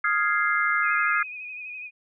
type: chord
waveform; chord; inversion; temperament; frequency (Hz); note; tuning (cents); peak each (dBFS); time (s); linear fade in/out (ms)
sine; F minor seventh; third; equal; 1244.5 / 1396.9 / 1661.2 / 2093; Eb6 / F6 / Ab6 / C7; 0 / 0 / 0 / 0; -26; 0.04-1.23; 5
type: tone with vibrato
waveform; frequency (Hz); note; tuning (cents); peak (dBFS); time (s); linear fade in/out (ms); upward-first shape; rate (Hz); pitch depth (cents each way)
sine; 2489; D#7; 0; -34; 0.82-1.91; 50; sine; 12; 42
effects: none